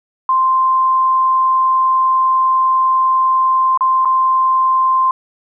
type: tone with dropouts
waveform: sine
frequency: 1045 Hz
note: C6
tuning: 2 cents flat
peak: -10 dBFS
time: 0.29-5.11 s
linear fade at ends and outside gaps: 2 ms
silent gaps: 3.775-3.808 / 4.049-4.055 s
effects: none